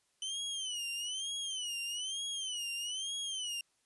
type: tone with vibrato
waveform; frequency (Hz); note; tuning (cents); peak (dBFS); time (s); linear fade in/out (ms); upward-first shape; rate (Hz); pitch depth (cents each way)
sawtooth; 3030; F#7; +40; -33; 0.22-3.61; 2; sine; 1.1; 150
effects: white hiss -75 dBFS RMS until 3.85 s + resampled to 24000 Hz